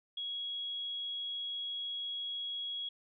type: tone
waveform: sine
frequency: 3322 Hz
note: G#7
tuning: in tune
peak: -36 dBFS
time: 0.17-2.89 s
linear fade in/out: 5 ms
effects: none